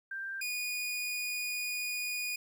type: tone pair in turn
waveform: sine / sawtooth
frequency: 1579 / 2459 Hz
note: G6 / D#7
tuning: +12 / -21 cents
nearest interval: minor sixth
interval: 767 cents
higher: second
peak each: -36 / -30 dBFS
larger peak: second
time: 0.11-0.41 / 0.41-2.36 s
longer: second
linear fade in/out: 5 ms
effects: 12-bit